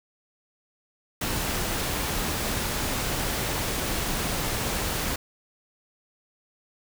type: noise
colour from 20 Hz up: pink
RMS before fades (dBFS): -28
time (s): 1.21-5.16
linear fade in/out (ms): 5
effects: none